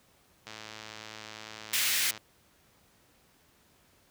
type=click train; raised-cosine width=0.2 ms; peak=-25 dBFS; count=187; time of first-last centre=0.47-2.176 s; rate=109 Hz
type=high-pass noise; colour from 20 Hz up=pink; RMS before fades=-28 dBFS; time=1.73-2.11 s; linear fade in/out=5 ms; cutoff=1800 Hz; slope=24 dB/octave
effects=pink hiss -64 dBFS RMS until 4.1 s + high-pass 60 Hz 12 dB/octave